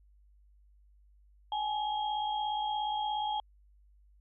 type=tone cluster; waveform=sine; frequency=789 / 846 / 3254 Hz; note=G5 / G#5 / G#7; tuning=+11 / +32 / -36 cents; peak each=-40 / -31 / -40 dBFS; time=1.52-3.4 s; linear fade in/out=2 ms; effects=added 50 Hz sine -59 dBFS peak until 4.2 s